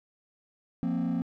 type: chord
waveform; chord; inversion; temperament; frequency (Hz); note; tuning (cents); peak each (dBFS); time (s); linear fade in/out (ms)
triangle; F suspended fourth; none; just; 174.61 / 232.8 / 261.9; F3 / Bb3 / C4; 0 / -2 / +2; -28; 0.83-1.22; 0
effects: tanh soft clip ceiling -20 dBFS